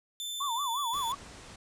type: tone with pitch glide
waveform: sawtooth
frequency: 3538 to 3455 Hz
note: A7 to A7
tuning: +9 to -32 cents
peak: -32 dBFS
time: 0.2-1.12 s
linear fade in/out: 0 ms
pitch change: -41 cents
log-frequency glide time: 0.51-0.8 s
type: tone with vibrato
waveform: sine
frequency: 1027 Hz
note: C6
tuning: 33 cents flat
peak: -30 dBFS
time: 0.4-1.15 s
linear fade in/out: 10 ms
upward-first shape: sine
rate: 5.6 Hz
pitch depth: 220 cents each way
type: low-pass noise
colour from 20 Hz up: pink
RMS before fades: -49 dBFS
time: 0.93-1.56 s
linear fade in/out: 5 ms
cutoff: 9400 Hz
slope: 48 dB/octave
effects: none